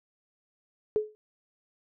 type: tone with exponential decay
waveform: sine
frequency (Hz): 426.8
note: G#4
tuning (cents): +47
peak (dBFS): -19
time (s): 0.96-1.15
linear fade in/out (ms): 0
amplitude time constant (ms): 40
effects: none